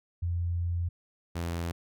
sine / sawtooth tone pair in turn, 86.4 / 84.82 Hz, F2 / E2, -18 / +50 cents, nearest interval unison, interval 32 cents, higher first, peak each -27 dBFS, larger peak neither, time 0.22-0.89 / 1.35-1.72 s, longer first, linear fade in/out 10 ms, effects none

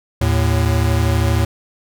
square tone pair together, 78.8 / 111.44 Hz, D#2 / A2, +23 / +23 cents, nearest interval tritone, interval 600 cents, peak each -17 dBFS, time 0.21-1.45 s, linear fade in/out 5 ms, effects none

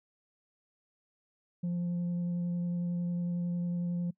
sine tone with vibrato, 174.61 Hz, F3, in tune, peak -27 dBFS, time 1.63-4.11 s, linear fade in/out 10 ms, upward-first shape sine, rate 11 Hz, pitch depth 9 cents each way, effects noise-tail reverb RT60 0.1 s tail -25 dB re dry + tanh soft clip ceiling -29 dBFS

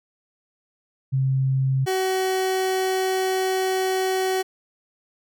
sine / 30% pulse tone pair in turn, 133.2 / 376.7 Hz, C3 / F#4, +31 / +31 cents, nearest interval octave + tritone, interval 1800 cents, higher second, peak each -18 / -18 dBFS, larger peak neither, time 1.12-1.86 / 1.86-4.43 s, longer second, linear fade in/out 20 ms, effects none

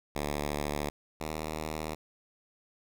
5% pulse tone pair in turn, 73.42 / 77.79 Hz, D2 / D#2, 0 / 0 cents, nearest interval minor second, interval 100 cents, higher second, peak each -20 / -23 dBFS, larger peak first, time 0.15-0.9 / 1.2-1.95 s, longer neither, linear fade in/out 10 ms, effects none

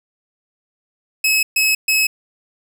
sawtooth tone bursts, 2573 Hz, E7, 43 cents flat, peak -10 dBFS, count 3, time 1.24-2.07 s, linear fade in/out 5 ms, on 190 ms, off 130 ms, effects none

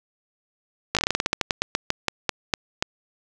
slowing click train, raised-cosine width 0.2 ms, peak -3 dBFS, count 20, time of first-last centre 0.95-2.825 s, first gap 17 ms, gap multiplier 1.17, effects none

